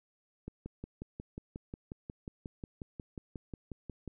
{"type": "click train", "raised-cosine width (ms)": 3, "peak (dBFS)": -28, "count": 21, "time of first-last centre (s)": [0.48, 4.077], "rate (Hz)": 5.56, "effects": []}